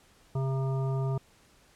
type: harmonic tone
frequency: 133.8 Hz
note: C3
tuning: 39 cents sharp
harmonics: 1 / 3 / 5 / 7 / 9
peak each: -27 / -37 / -41 / -44 / -46 dBFS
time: 0.35-1.18 s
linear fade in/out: 5 ms
effects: pink hiss -61 dBFS RMS until 1.75 s + low-pass 11000 Hz 12 dB/octave